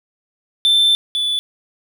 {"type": "tone pair in turn", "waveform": "triangle", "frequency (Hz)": [3547, 3468], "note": ["A7", "A7"], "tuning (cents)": [13, -26], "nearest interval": "unison", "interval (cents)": 39, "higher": "first", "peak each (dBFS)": [-9, -15], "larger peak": "first", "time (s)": [[0.65, 0.95], [1.15, 1.39]], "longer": "first", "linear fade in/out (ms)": 0, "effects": []}